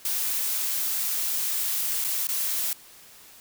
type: noise with dropouts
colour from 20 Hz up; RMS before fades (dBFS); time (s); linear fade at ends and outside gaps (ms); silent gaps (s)
blue; -27; 0.05-2.73; 2; 2.042-2.046 / 2.271-2.288
effects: white hiss -50 dBFS RMS until 3.4 s